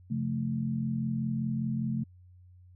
sine chord, Db augmented, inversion none, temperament equal with one note detuned, 135.11 / 174.61 / 220 Hz, Db3 / F3 / A3, -44 / 0 / 0 cents, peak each -32 / -37 / -31 dBFS, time 0.1-2.04 s, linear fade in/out 10 ms, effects added 90 Hz sine -52 dBFS peak until 2.75 s

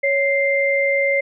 sine tone pair together, 554.4 / 2093 Hz, C#5 / C7, 0 / 0 cents, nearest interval octave + major seventh, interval 2300 cents, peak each -18 dBFS, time 0.03-1.21 s, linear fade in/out 10 ms, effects none

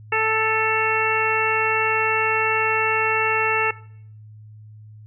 harmonic tone with a mistuned harmonic, 440 Hz, A4, in tune, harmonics 1 / 2 / 3 / 4 / 5 / 6, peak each -25 / -25 / -25 / -25 / -25 / -25 dBFS, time 0.12-3.71 s, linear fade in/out 5 ms, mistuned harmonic 6, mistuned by +38 cents, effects noise-tail reverb RT60 0.6 s tail -19 dB re dry + added 107 Hz sine -40 dBFS peak until 5.06 s

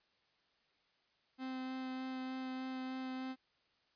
45% pulse tone with vibrato, 259.6 Hz, C4, 13 cents flat, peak -40 dBFS, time 1.38-3.36 s, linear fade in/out 50 ms, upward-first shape sine, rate 3.3 Hz, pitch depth 8 cents each way, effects white hiss -75 dBFS RMS until 3.95 s + resampled to 11025 Hz

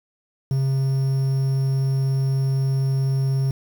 triangle tone with quantisation, 134.4 Hz, C3, 47 cents sharp, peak -16 dBFS, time 0.51-3.51 s, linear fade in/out 2 ms, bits 7, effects none

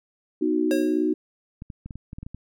sine chord, B major, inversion none, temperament equal, 246.9 / 311.1 / 370 Hz, B3 / D#4 / F#4, 0 / 0 / 0 cents, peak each -28 / -22 / -25 dBFS, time 0.41-1.14 s, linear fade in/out 10 ms
square tone with exponential decay, 543 Hz, C#5, 36 cents flat, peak -23 dBFS, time 0.71-1.14 s, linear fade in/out 1 ms, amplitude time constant 93 ms
clicks, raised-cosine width 5 ms, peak -24 dBFS, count 10, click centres 1.621 / 1.702 / 1.86 / 1.908 / 1.956 / 2.131 / 2.185 / 2.23 / 2.265 / 2.346 s
effects none

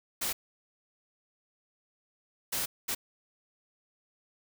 white noise bursts at uneven times, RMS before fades -32 dBFS, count 3, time 0.21-0.33 / 2.52-2.66 / 2.88-2.95 s, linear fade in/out 10 ms, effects none

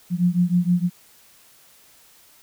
sine beating tone pair, 174.2 / 180.6 Hz, F3 / F#3, -4 / -42 cents, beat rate 6.4 Hz, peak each -19 / -20 dBFS, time 0.1-0.9 s, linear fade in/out 50 ms, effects white hiss -53 dBFS RMS until 2.42 s

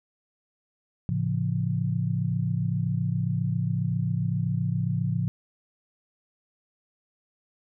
sine chord, A augmented, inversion none, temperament just, 110 / 137.5 / 171.88 Hz, A2 / C#3 / E#3, 0 / -14 / -27 cents, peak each -28 dBFS, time 1.09-5.28 s, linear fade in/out 0 ms, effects none

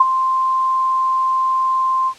sine tone with ADSR envelope, 1046.5 Hz, C6, in tune, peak -4 dBFS, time 0-2.14 s, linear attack 7 ms, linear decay 25 ms, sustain -10 dB, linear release 68 ms, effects white hiss -43 dBFS RMS until 2.18 s + low-pass 6000 Hz 12 dB/octave

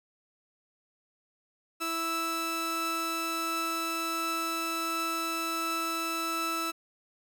sawtooth tone pair together, 329.6 / 1317 Hz, E4 / E6, 0 / -2 cents, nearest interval 2 octaves, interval 2398 cents, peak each -32 / -27 dBFS, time 1.8-6.72 s, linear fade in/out 20 ms, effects none

